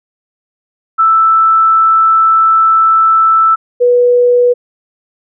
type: tone pair in turn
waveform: sine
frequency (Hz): 1321 / 488.6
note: E6 / B4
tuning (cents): +3 / -19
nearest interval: octave + perfect fourth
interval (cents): 1722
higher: first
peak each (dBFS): -5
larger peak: neither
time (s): 0.98-3.56 / 3.8-4.54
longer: first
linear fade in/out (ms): 20
effects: none